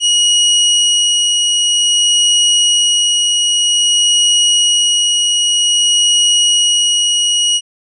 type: tone with tremolo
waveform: sawtooth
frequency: 2901 Hz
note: F#7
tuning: 35 cents flat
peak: -5 dBFS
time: 0-7.61 s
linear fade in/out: 50 ms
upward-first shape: sine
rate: 0.52 Hz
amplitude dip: 25%
effects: resampled to 22050 Hz